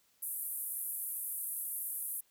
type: band-pass noise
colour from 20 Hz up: pink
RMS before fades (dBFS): -39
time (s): 0.22-2.21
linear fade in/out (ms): 10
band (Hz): 10000 to 14000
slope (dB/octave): 48
effects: white hiss -71 dBFS RMS until 2.3 s